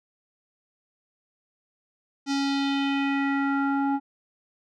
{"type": "tone with low-pass filter sweep", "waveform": "square", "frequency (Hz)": 277.2, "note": "C#4", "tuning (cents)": 0, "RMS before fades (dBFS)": -25, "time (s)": [2.26, 4], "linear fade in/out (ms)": 50, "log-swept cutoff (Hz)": [5600, 950], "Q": 2.6, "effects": []}